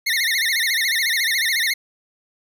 25% pulse tone with vibrato, 1975.5 Hz, B6, in tune, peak -14 dBFS, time 0.06-1.74 s, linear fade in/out 10 ms, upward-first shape sine, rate 14 Hz, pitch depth 180 cents each way, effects none

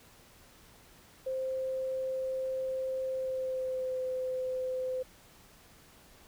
sine tone with pitch glide, 523.3 to 513.1 Hz, C5 to C5, 0 to -34 cents, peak -31 dBFS, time 1.26-5.03 s, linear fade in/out 10 ms, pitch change -34 cents, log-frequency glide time 3.1-4.02 s, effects pink hiss -58 dBFS RMS until 6.27 s

